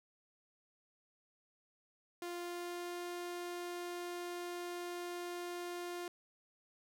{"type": "tone with pitch glide", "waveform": "sawtooth", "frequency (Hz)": [349.2, 351.4], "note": ["F4", "F4"], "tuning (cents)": [0, 11], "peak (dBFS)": -37, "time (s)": [2.22, 6.08], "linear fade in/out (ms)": 2, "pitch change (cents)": 11, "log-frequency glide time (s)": [2.36, 3.02], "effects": []}